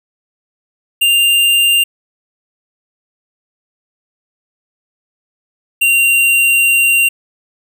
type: tone pair in turn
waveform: square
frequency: 2791 / 2767 Hz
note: F7 / F7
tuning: -2 / -17 cents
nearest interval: unison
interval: 15 cents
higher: first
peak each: -9 dBFS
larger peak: neither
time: 1.01-1.84 / 5.81-7.09 s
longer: second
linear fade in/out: 10 ms
effects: none